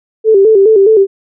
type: tone with vibrato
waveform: sine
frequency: 414.8 Hz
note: G#4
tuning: 2 cents flat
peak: -3 dBFS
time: 0.24-1.07 s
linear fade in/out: 50 ms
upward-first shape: square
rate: 4.8 Hz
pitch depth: 100 cents each way
effects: none